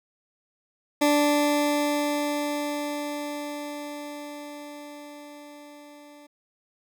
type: tone with level ramp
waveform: 20% pulse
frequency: 292.9 Hz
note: D4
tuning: 5 cents flat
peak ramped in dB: -13 to -42 dBFS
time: 1.01-6.27 s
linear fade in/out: 10 ms
effects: none